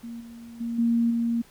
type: tone with level steps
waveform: sine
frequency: 233.1 Hz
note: A#3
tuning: in tune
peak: -34 / -40 / -27 / -19 / -22 dBFS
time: 0.03-1.42 s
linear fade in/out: 10 ms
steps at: 0.2 / 0.6 / 0.78 / 1.1 s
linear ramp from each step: 10 ms
effects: pink hiss -55 dBFS RMS until 1.5 s